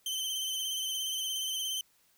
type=tone with vibrato; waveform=sawtooth; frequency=3089 Hz; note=G7; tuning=26 cents flat; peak=-29 dBFS; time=0.06-1.81 s; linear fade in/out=2 ms; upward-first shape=sine; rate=17 Hz; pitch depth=35 cents each way; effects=white hiss -68 dBFS RMS until 2.17 s